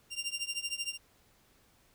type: tone with tremolo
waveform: 20% pulse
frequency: 2785 Hz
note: F7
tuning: 5 cents flat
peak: -26 dBFS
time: 0.1-0.98 s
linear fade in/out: 50 ms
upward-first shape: triangle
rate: 13 Hz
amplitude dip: 95%
effects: pink hiss -66 dBFS RMS until 1.94 s